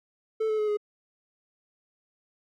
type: tone with pitch steps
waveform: triangle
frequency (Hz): 440 / 432.4 / 425 / 417.7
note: A4 / A4 / G#4 / G#4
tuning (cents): 0 / -30 / +40 / +10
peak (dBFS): -22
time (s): 0.4-0.772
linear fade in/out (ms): 10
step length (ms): 93
effects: none